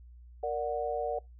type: chord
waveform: sine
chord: Bb augmented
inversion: none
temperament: equal with one note detuned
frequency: 466.2 / 587.3 / 735.3 Hz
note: Bb4 / D5 / F#5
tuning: 0 / 0 / -11 cents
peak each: -34 dBFS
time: 0.43-1.19 s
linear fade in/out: 5 ms
effects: noise-tail reverb RT60 0.2 s tail -24 dB re dry + added 60 Hz sine -49 dBFS peak until 1.39 s